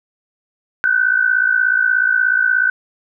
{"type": "tone pair together", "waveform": "sine", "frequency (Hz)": [1480, 1536.7], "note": ["F#6", "G6"], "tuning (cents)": [0, -35], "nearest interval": "minor second", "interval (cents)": 65, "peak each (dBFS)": -15, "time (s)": [0.84, 2.7], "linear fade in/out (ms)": 0, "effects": []}